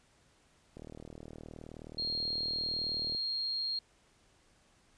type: click train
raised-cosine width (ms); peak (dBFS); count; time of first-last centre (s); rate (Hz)
2; -33; 94; 0.77-3.149; 39.1
type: tone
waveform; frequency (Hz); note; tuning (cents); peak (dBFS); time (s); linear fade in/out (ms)
sine; 4238; C8; +21; -32; 1.98-3.79; 5
effects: pink hiss -67 dBFS RMS until 4.97 s + resampled to 22050 Hz